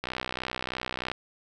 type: click train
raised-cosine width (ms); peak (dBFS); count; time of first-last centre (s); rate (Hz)
0.3; -15; 69; 0.04-1.116; 63.2
effects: none